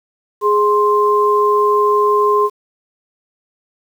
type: tone pair together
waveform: sine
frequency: 416.3 / 1049 Hz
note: G#4 / C6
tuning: +4 / +4 cents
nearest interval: octave + major third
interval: 1600 cents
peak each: -13 dBFS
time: 0.41-2.5 s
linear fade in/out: 50 ms
effects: 7-bit